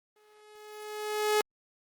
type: tone with exponential growth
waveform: sawtooth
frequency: 423.5 Hz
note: G#4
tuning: 34 cents sharp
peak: -18 dBFS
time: 0.16-1.41 s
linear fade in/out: 2 ms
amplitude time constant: 270 ms
effects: Opus 24 kbps